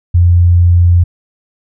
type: tone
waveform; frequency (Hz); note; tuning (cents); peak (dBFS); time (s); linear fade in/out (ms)
sine; 87.31; F2; 0; -4; 0.14-1.04; 10
effects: none